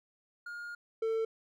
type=tone pair in turn; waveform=triangle; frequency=1421 / 447.6 Hz; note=F6 / A4; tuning=+30 / +30 cents; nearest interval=octave + minor sixth; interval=2000 cents; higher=first; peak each=-38 / -27 dBFS; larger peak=second; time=0.46-0.75 / 1.02-1.25 s; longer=first; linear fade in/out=5 ms; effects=none